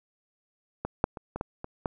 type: clicks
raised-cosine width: 1 ms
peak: -16 / -7 / -24 / -19 / -16 / -22 / -14 dBFS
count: 7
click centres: 0.85 / 1.041 / 1.172 / 1.36 / 1.411 / 1.644 / 1.858 s
effects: none